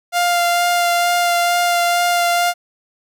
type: tone with vibrato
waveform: sawtooth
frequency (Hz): 698.5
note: F5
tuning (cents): 0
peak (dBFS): -10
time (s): 0.12-2.54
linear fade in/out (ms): 50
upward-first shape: sine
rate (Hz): 2.2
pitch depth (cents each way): 11
effects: none